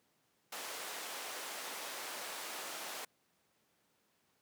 pink band-pass noise, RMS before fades -44 dBFS, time 0.52-3.05 s, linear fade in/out 5 ms, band 550 to 16000 Hz, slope 12 dB/octave, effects pink hiss -75 dBFS RMS until 4.41 s + high-pass 150 Hz 12 dB/octave

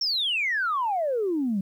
sine exponential sweep, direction down, 5588 to 185 Hz, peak -22 dBFS, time 0.01-1.61 s, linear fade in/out 5 ms, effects tanh soft clip ceiling -18 dBFS + 10-bit

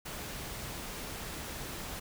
pink noise, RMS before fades -41 dBFS, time 0.05-2 s, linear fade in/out 10 ms, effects none

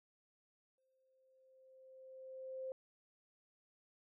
sine tone with exponential growth, 523.3 Hz, C5, in tune, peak -40 dBFS, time 0.78-2.72 s, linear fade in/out 1 ms, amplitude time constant 420 ms, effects none

